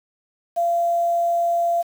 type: tone with quantisation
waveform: sine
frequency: 686 Hz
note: F5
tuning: 31 cents flat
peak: -17 dBFS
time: 0.56-1.83 s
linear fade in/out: 20 ms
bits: 7
effects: none